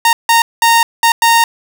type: tone bursts at uneven times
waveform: sawtooth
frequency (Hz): 924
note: A#5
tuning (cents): -16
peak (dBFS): -3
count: 5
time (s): 0.05-0.13 / 0.29-0.42 / 0.62-0.83 / 1.03-1.12 / 1.22-1.44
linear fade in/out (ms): 2
effects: 7-bit